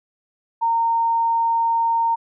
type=tone; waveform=sine; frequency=920 Hz; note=A#5; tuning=23 cents flat; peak=-16 dBFS; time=0.61-2.16 s; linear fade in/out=20 ms; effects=none